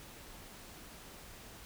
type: silence
effects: pink hiss -52 dBFS RMS until 1.65 s